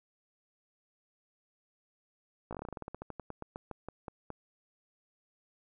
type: slowing click train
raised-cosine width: 1 ms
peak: -26 dBFS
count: 23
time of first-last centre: 2.51-4.303 s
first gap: 17 ms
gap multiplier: 1.13
effects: none